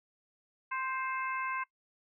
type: harmonic tone with a mistuned harmonic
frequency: 523.3 Hz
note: C5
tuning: in tune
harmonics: 2 / 3 / 4 / 5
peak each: -35 / -39 / -41 / -43 dBFS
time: 0.71-1.64 s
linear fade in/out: 10 ms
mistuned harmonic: 4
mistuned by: +17 cents
effects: noise-tail reverb RT60 0.1 s tail -20 dB re dry